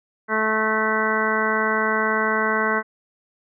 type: harmonic tone with a mistuned harmonic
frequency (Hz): 218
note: A3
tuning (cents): -16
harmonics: 1 / 2 / 3 / 4 / 5 / 6 / 7 / 8 / 9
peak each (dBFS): -28 / -26 / -29 / -30 / -25 / -30 / -24 / -35 / -27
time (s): 0.28-2.83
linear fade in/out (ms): 50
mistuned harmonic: 8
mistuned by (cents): +21
effects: none